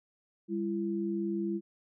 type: tone pair together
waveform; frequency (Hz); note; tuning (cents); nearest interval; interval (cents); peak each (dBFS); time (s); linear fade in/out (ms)
sine; 200 / 337; G3 / E4; +35 / +38; major sixth; 903; -33 / -32; 0.48-1.61; 50
effects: none